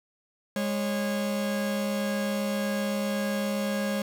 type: tone pair together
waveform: 45% pulse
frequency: 205.2 / 547.8 Hz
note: G#3 / C#5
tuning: -21 / -21 cents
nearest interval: octave + perfect fourth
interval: 1700 cents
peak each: -28 / -31 dBFS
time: 0.56-4.02 s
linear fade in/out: 2 ms
effects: 10-bit